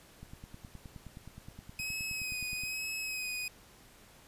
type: click train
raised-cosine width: 5 ms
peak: -34 dBFS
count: 24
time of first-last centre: 0.23-2.636 s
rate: 9.56 Hz
type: tone with vibrato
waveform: sawtooth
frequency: 2531 Hz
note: D#7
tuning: 29 cents sharp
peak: -32 dBFS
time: 1.79-3.48 s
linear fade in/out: 2 ms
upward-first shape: sine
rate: 1.1 Hz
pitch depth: 31 cents each way
effects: pink hiss -58 dBFS RMS until 4.27 s + resampled to 32000 Hz